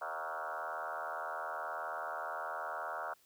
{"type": "tone with frequency modulation", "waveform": "sine", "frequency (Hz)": 1028, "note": "C6", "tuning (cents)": -31, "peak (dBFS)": -37, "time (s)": [0.01, 3.14], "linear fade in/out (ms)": 10, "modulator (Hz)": 79.1, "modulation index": 5.7, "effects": ["white hiss -68 dBFS RMS until 3.25 s"]}